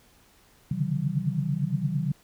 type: tone cluster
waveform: sine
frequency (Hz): 133.8 / 142.5 / 151.2 / 161.8 / 189.6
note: C3 / C#3 / D#3 / E3 / F#3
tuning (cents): +39 / +48 / -49 / -32 / +43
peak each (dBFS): -31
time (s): 0.71-2.12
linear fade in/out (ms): 5
effects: pink hiss -59 dBFS RMS until 2.23 s